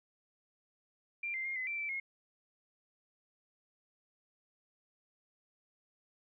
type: tone with pitch steps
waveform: sine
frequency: 2375 / 2088 / 2127 / 2030 / 2345 / 2327 / 2157 Hz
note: D7 / C7 / C7 / B6 / D7 / D7 / C#7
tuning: +19 / -4 / +28 / +47 / -3 / -17 / -48 cents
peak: -35 dBFS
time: 1.23-2 s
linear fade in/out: 5 ms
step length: 110 ms
effects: none